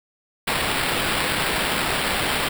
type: noise with sample-and-hold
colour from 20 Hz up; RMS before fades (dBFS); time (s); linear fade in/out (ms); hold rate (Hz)
blue; -23; 0.47-2.49; 10; 6300
effects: none